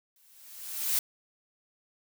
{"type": "noise with exponential growth", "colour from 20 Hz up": "blue", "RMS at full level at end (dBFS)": -25, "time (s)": [0.16, 0.99], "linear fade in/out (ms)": 2, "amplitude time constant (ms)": 180, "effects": []}